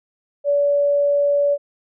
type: tone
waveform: sine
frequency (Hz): 573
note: D5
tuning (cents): -43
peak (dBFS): -14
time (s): 0.44-1.58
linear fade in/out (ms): 50
effects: none